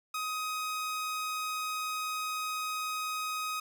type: tone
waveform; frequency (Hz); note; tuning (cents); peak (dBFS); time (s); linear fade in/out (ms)
sawtooth; 1257; D#6; +17; -29; 0.14-3.6; 5
effects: none